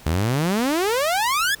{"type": "exponential sweep", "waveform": "sawtooth", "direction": "up", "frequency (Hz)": [73.42, 1760], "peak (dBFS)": -15, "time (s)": [0.06, 1.55], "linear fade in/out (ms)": 5, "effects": ["pink hiss -46 dBFS RMS until 1.6 s"]}